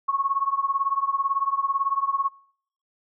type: tone with tremolo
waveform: sine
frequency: 1100 Hz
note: C#6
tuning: 14 cents flat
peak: -17 dBFS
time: 0.08-2.29 s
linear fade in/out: 10 ms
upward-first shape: triangle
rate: 18 Hz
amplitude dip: 95%
effects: noise-tail reverb RT60 0.6 s tail -24 dB re dry